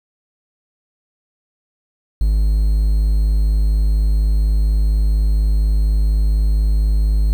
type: tone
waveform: triangle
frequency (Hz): 52.1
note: G#1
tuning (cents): +6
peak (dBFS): -10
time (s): 2.21-7.33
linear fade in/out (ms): 0
effects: 7-bit